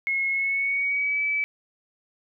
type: tone with pitch glide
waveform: sine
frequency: 2171 to 2300 Hz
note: C#7 to D7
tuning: -37 to -37 cents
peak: -22 dBFS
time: 0.07-1.44 s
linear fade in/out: 0 ms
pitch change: +100 cents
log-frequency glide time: 0.3-1.22 s
effects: none